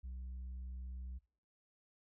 sine tone, 63 Hz, B1, 35 cents sharp, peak -40 dBFS, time 0.03-1.19 s, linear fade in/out 20 ms, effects noise-tail reverb RT60 0.5 s tail -25 dB re dry + tanh soft clip ceiling -42 dBFS

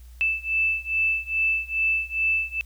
sine beating tone pair, 2637 / 2639.4 Hz, E7 / E7, 0 / +2 cents, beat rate 2.4 Hz, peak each -24 / -25 dBFS, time 0.21-2.61 s, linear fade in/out 0 ms, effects added 60 Hz sine -42 dBFS peak until 2.65 s + white hiss -59 dBFS RMS until 2.65 s

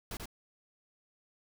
pink noise with echo, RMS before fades -40 dBFS, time 0.11-0.17 s, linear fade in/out 2 ms, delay 87 ms, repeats 1, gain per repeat -3 dB, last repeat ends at 0.257 s, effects none

